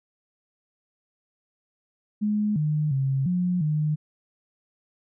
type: tone with pitch steps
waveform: sine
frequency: 210 / 151.6 / 135 / 179.3 / 152.1 Hz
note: G#3 / D#3 / C#3 / F3 / D#3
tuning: +19 / -45 / -45 / +46 / -39 cents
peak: -21 dBFS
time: 2.21-3.96 s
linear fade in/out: 20 ms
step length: 350 ms
effects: none